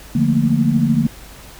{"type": "chord", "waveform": "sine", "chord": "Bb major seventh", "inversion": "first", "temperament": "equal", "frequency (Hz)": [146.83, 174.61, 220, 233.1], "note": ["D3", "F3", "A3", "Bb3"], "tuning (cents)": [0, 0, 0, 0], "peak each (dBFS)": [-18, -21, -19, -16], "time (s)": [0.15, 1.07], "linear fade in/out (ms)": 5, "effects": ["added 50 Hz sine -41 dBFS peak until 1.59 s", "pink hiss -40 dBFS RMS until 1.59 s"]}